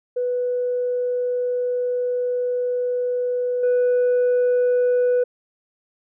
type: tone with level steps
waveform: sine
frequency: 493.9 Hz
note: B4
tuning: in tune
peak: -19 / -13 dBFS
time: 0.16-5.24 s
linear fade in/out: 10 ms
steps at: 3.63 s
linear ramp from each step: 5 ms
effects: tanh soft clip ceiling -14 dBFS